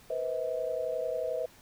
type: tone cluster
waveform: sine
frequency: 481.8 / 513 / 641 Hz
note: B4 / C5 / E5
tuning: -43 / -34 / -49 cents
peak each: -36 / -34 / -33 dBFS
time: 0.1-1.46 s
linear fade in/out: 5 ms
effects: pink hiss -57 dBFS RMS until 1.61 s